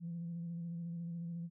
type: tone with vibrato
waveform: sine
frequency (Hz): 169.5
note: E3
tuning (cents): +49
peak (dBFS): -38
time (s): 0-1.5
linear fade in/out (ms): 50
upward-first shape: square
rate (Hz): 14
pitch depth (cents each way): 22
effects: tanh soft clip ceiling -35 dBFS